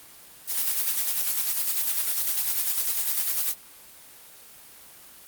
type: noise with tremolo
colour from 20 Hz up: blue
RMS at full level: -24 dBFS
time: 0.47-3.55 s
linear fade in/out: 50 ms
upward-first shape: square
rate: 10 Hz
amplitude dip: 40%
effects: white hiss -48 dBFS RMS until 5.27 s + Opus 24 kbps